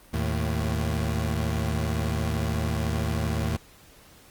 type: tone pair together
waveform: 25% pulse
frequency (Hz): 77.84 / 110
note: D#2 / A2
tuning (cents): +1 / 0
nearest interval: tritone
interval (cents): 599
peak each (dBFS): -23 / -25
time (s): 0.13-3.57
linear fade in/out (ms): 10
effects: pink hiss -53 dBFS RMS until 4.3 s + Opus 32 kbps